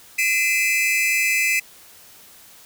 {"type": "tone cluster", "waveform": "45% pulse", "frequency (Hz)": [2040, 2388, 2597], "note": ["C7", "D7", "E7"], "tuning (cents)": [-44, 28, -26], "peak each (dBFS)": -22, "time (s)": [0.18, 1.6], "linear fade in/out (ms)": 10, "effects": ["white hiss -47 dBFS RMS until 2.65 s"]}